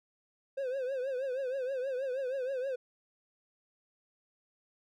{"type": "tone with vibrato", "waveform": "triangle", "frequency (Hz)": 523.3, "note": "C5", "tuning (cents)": 0, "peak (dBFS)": -30, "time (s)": [0.57, 2.76], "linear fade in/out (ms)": 10, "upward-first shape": "triangle", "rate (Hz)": 6.3, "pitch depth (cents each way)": 120, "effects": []}